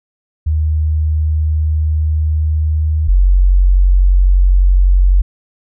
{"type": "tone pair in turn", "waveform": "sine", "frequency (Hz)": [77.4, 45.94], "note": ["D#2", "F#1"], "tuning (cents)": [-9, -12], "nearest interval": "major sixth", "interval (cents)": 903, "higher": "first", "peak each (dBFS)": [-11, -6], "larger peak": "second", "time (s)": [[0.46, 3.08], [3.08, 5.22]], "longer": "first", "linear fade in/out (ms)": 10, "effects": []}